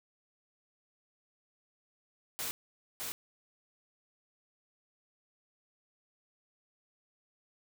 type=noise with echo; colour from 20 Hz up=white; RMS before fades=-37 dBFS; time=2.39-2.51 s; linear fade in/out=0 ms; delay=610 ms; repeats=1; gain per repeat=-2 dB; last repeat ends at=3.12 s; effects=none